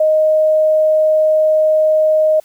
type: tone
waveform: sine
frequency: 622.3 Hz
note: D#5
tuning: in tune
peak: -9 dBFS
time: 0-2.4 s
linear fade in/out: 5 ms
effects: white hiss -52 dBFS RMS until 2.44 s